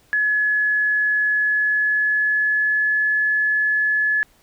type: tone with pitch glide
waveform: sine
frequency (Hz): 1700 to 1711.8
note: G#6 to A6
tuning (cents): +40 to -48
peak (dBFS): -16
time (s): 0.13-4.23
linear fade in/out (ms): 0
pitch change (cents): +12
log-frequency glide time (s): 1.23-2.98
effects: pink hiss -57 dBFS RMS until 4.42 s